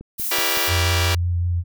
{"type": "click train", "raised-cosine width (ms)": 3, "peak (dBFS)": -24, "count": 4, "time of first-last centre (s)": [0.01, 0.573], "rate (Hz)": 5.33}
{"type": "noise", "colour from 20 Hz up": "violet", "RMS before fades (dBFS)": -25, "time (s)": [0.18, 0.7], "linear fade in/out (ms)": 20}
{"type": "chord", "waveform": "5% pulse", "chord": "E diminished seventh", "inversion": "none", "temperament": "just", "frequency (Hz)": [329.6, 395.6, 474.7, 569.6], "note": ["E4", "G4", "Bb4", "Db5"], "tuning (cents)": [0, 16, 31, 47], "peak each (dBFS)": -15, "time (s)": [0.31, 1.15], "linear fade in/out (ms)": 5}
{"type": "tone with vibrato", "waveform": "sine", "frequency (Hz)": 87.31, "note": "F2", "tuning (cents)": 0, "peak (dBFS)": -18, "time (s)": [0.67, 1.64], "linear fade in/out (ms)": 50, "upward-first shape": "sine", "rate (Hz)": 5.3, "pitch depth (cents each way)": 17}
{"effects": []}